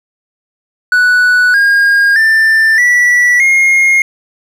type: tone with pitch steps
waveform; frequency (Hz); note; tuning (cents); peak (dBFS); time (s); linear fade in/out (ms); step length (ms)
triangle; 1480 / 1623.3 / 1780.5 / 1952.9 / 2142; F#6 / G#6 / A6 / B6 / C7; 0 / -40 / +20 / -20 / +40; -4; 0.92-4.02; 2; 620
effects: none